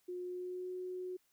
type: tone with pitch glide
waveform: sine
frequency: 359.5 to 366 Hz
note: F#4 to F#4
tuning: -50 to -19 cents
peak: -39 dBFS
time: 0.08-1.17 s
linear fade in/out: 10 ms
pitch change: +31 cents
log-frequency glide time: 0.25-0.7 s
effects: white hiss -75 dBFS RMS until 1.32 s